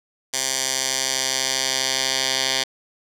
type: tone with band-pass filter sweep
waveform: 10% pulse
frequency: 132.3 Hz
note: C3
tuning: 20 cents sharp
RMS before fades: -23 dBFS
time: 0.33-2.64 s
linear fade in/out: 10 ms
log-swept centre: 6600 to 4400 Hz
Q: 1.5
effects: none